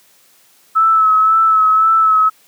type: tone with vibrato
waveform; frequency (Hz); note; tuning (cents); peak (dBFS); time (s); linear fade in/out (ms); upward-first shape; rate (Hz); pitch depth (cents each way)
sine; 1302; E6; -22; -8; 0.75-2.3; 20; sine; 1.9; 28
effects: white hiss -51 dBFS RMS until 2.47 s + high-pass 150 Hz 12 dB/octave